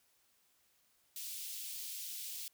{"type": "high-pass noise", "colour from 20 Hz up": "white", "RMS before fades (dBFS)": -44, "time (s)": [1.16, 2.48], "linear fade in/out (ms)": 2, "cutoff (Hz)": 2800, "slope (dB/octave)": 24, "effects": ["white hiss -73 dBFS RMS until 2.53 s"]}